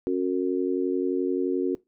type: harmonic tone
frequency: 91.5 Hz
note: F#2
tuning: 19 cents flat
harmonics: 3 / 4 / 5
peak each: -27 / -25 / -30 dBFS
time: 0.07-1.75 s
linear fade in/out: 0 ms
effects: noise-tail reverb RT60 0.2 s tail -20 dB re dry